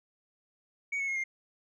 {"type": "tone with pitch steps", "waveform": "sine", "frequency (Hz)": [2243, 2199, 2157, 2115], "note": ["C#7", "C#7", "C#7", "C7"], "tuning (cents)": [20, -14, -48, 18], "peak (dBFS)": -27, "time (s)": [0.92, 1.24], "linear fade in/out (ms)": 10, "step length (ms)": 80, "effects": ["tanh soft clip ceiling -29 dBFS"]}